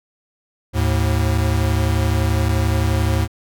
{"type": "tone pair together", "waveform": "square", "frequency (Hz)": [76.2, 107.76], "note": ["D#2", "A2"], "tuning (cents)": [-36, -36], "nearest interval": "tritone", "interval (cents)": 600, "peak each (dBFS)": -19, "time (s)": [0.73, 3.28], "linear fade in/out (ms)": 50, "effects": []}